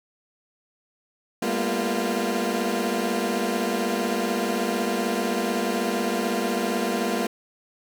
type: tone cluster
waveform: 20% pulse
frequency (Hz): 200.3 / 226.9 / 242.8 / 345.5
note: G3 / A#3 / B3 / F4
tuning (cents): +38 / -47 / -29 / -19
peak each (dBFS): -24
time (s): 1.42-7.27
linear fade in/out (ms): 5
effects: none